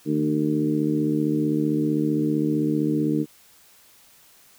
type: harmonic tone with a mistuned harmonic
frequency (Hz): 75.5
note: D2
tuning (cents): +48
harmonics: 2 / 3 / 4 / 5 / 6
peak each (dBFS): -27 / -27 / -22 / -31 / -31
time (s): 0.05-3.26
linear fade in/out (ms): 50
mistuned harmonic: 2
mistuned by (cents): +29
effects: white hiss -54 dBFS RMS until 4.58 s